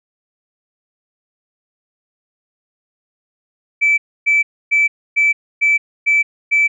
sine tone bursts, 2316 Hz, D7, 25 cents flat, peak -9 dBFS, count 7, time 3.81-6.68 s, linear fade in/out 20 ms, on 170 ms, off 280 ms, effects tanh soft clip ceiling -6 dBFS

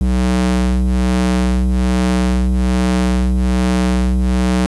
square ring-modulated tone, 62.2 Hz, B1, 13 cents sharp, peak -10 dBFS, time 0.01-4.66 s, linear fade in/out 0 ms, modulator 125 Hz, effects resampled to 24000 Hz + 7-bit

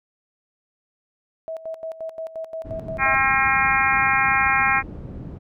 sine tone with tremolo, 647 Hz, E5, 32 cents flat, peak -27 dBFS, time 1.48-3.15 s, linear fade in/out 0 ms, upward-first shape square, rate 5.7 Hz, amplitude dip 75%
white low-pass noise, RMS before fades -35 dBFS, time 2.64-5.39 s, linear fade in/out 20 ms, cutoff 200 Hz, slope 12 dB/octave
harmonic tone, 268.1 Hz, C4, 42 cents sharp, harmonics 3 / 4 / 5 / 6 / 7 / 8 / 9, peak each -24 / -24 / -24 / -24 / -24 / -24 / -24 dBFS, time 2.98-4.83 s, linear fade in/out 50 ms
effects none

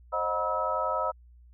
sine tone cluster, 530 / 621 / 727 / 966 / 1294 Hz, C5 / D#5 / F#5 / B5 / E6, +22 / -3 / -31 / -39 / -32 cents, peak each -34 / -32 / -36 / -32 / -30 dBFS, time 0.12-1.12 s, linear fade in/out 20 ms, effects added 60 Hz sine -51 dBFS peak until 1.53 s

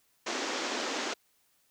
pink band-pass noise, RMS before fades -34 dBFS, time 0.26-1.14 s, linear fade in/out 10 ms, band 250 to 7000 Hz, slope 48 dB/octave, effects white hiss -70 dBFS RMS until 1.7 s

